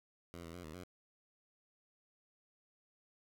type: tone with pitch steps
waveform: 10% pulse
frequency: 85.9 / 82.6 / 88.8 / 77.7 / 90.5 Hz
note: F2 / E2 / F2 / D#2 / F#2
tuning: -28 / +4 / +29 / -2 / -38 cents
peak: -39 dBFS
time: 0.34-0.835 s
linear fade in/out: 0 ms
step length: 99 ms
effects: none